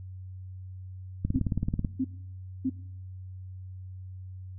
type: click train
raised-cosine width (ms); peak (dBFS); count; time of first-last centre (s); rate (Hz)
5; -15; 12; 1.25-1.848; 18.4
type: tone bursts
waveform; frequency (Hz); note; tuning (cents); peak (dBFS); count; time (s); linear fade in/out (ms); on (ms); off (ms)
sine; 261.3; C4; -2; -24; 3; 1.34-2.699; 10; 53; 600
effects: noise-tail reverb RT60 0.7 s tail -20 dB re dry + added 93 Hz sine -39 dBFS peak until 4.58 s